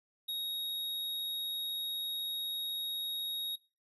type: tone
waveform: square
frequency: 3766 Hz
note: A#7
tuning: 17 cents sharp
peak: -35 dBFS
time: 0.28-3.56 s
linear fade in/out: 10 ms
effects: noise-tail reverb RT60 0.3 s tail -21 dB re dry + resampled to 32000 Hz